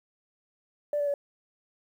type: tone with pitch steps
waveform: sine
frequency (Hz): 587.3 / 578.2 / 569.3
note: D5 / D5 / C#5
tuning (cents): 0 / -27 / +46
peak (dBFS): -24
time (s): 0.93-1.14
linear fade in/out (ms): 2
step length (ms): 70
effects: tanh soft clip ceiling -20 dBFS + 10-bit